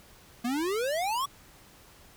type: exponential sweep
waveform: square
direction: up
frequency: 230.2 to 1154 Hz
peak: -28 dBFS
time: 0.44-1.26 s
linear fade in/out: 10 ms
effects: pink hiss -55 dBFS RMS until 2.16 s